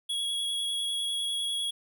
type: tone with vibrato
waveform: square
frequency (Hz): 3335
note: G#7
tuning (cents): +7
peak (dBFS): -29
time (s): 0.09-1.71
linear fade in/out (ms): 10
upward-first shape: triangle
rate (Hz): 10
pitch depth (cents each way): 17
effects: none